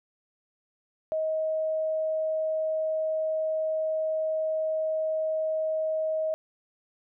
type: tone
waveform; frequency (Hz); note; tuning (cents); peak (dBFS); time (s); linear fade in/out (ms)
sine; 631; D#5; +24; -25; 1.12-6.34; 0
effects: none